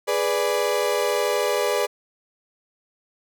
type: chord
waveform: 35% pulse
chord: G# diminished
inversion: none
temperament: equal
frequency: 415.3 / 493.9 / 587.3 Hz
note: G#4 / B4 / D5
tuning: 0 / 0 / 0 cents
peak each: -23 dBFS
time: 0.07-1.87 s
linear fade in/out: 20 ms
effects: none